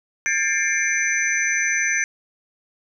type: tone cluster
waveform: sine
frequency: 1613 / 1774 / 2126 / 2338 / 6070 Hz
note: G6 / A6 / C7 / D7 / F#8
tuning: +49 / +14 / +27 / -8 / +43 cents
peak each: -25 dBFS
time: 0.26-2.04 s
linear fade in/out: 0 ms
effects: none